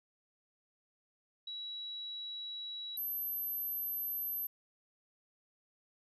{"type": "tone pair in turn", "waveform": "sine", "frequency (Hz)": [3900, 12382], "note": ["B7", "G9"], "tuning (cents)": [-23, -22], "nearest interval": "octave + minor sixth", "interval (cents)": 2001, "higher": "second", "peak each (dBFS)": [-40, -35], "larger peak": "second", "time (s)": [[1.47, 2.97], [2.97, 4.47]], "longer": "neither", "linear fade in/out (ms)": 5, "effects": []}